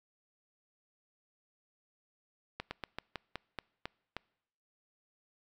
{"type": "slowing click train", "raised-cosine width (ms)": 0.3, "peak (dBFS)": -21, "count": 9, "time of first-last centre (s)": [2.6, 4.166], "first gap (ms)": 110, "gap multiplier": 1.16, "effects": ["noise-tail reverb RT60 0.8 s tail -26 dB re dry"]}